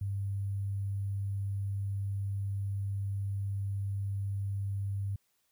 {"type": "tone with sample-and-hold", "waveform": "sine", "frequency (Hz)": 99.1, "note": "G2", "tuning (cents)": 19, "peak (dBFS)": -31, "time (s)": [0.01, 5.16], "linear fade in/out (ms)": 5, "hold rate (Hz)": 11025, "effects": ["white hiss -75 dBFS RMS until 5.51 s"]}